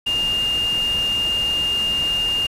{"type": "tone in noise", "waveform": "sine", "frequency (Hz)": 2818, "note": "F7", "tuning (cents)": 15, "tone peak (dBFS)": -18, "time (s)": [0.06, 2.47], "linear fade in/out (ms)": 10, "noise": "pink", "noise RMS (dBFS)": -32, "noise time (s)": [0.06, 2.47], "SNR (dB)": 11, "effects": ["low-pass 12000 Hz 12 dB/octave"]}